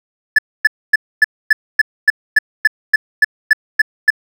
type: tone bursts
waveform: triangle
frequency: 1732 Hz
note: A6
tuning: 28 cents flat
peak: -3 dBFS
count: 14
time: 0.36-4.104 s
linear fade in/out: 5 ms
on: 26 ms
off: 260 ms
effects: none